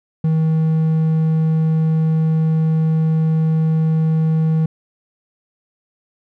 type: tone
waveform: triangle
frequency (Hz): 159.3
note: D#3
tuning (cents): +41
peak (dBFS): -11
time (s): 0.24-4.66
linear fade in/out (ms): 5
effects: none